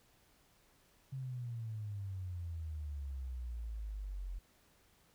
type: exponential sweep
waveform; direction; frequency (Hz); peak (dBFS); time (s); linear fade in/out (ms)
sine; down; 135.4 to 43.65; -39; 1.12-4.39; 10
effects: pink hiss -69 dBFS RMS until 5.14 s